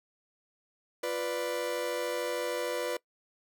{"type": "chord", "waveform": "40% pulse", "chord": "B diminished", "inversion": "second", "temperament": "equal", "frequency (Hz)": [349.2, 493.9, 587.3], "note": ["F4", "B4", "D5"], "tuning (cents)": [0, 0, 0], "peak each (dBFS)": [-38, -32, -35], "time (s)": [1.03, 2.97], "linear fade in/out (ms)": 5, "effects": ["noise-tail reverb RT60 0.1 s tail -22 dB re dry"]}